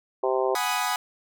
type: harmonic tone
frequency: 130 Hz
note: C3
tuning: 11 cents flat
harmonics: 3 / 4 / 5 / 6 / 7 / 8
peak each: -25 / -27 / -29 / -31 / -32 / -33 dBFS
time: 0.23-0.55 s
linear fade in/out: 5 ms
type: chord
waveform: sawtooth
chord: G# minor seventh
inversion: third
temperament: equal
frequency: 740 / 830.6 / 987.8 / 1244.5 Hz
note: F#5 / G#5 / B5 / D#6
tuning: 0 / 0 / 0 / 0 cents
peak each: -26 dBFS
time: 0.55-0.96 s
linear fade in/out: 2 ms
effects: none